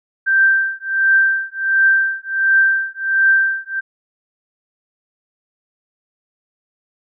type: tone with tremolo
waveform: sine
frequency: 1568 Hz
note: G6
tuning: in tune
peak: -8 dBFS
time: 0.26-3.81 s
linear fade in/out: 20 ms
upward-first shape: triangle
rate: 1.4 Hz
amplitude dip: 100%
effects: none